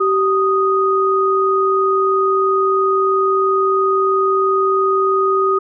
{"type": "tone pair together", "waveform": "sine", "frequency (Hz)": [386, 1243], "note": ["G4", "D#6"], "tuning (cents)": [-27, -2], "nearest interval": "octave + minor sixth", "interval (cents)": 2025, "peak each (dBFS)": -15, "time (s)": [0, 5.59], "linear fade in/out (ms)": 10, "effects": []}